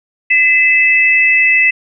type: tone pair together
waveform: sine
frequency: 2028 / 2621 Hz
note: B6 / E7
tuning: +45 / -11 cents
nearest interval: major third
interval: 444 cents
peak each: -10 dBFS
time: 0.3-1.71 s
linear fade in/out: 10 ms
effects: none